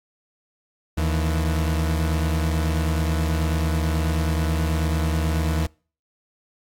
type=tone pair together; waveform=40% pulse; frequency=77.78 / 164.81 Hz; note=D#2 / E3; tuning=0 / 0 cents; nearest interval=octave + minor second; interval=1300 cents; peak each=-20 / -26 dBFS; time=0.97-5.67 s; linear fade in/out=10 ms; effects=noise-tail reverb RT60 0.4 s tail -26 dB re dry + AAC 64 kbps